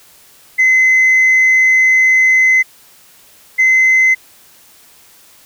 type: tone pair in turn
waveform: sine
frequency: 2046 / 2053 Hz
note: C7 / C7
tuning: -39 / -33 cents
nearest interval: unison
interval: 6 cents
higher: second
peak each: -5 dBFS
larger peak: neither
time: 0.58-2.63 / 3.58-4.15 s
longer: first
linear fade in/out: 20 ms
effects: tanh soft clip ceiling -5 dBFS + white hiss -45 dBFS RMS until 5.45 s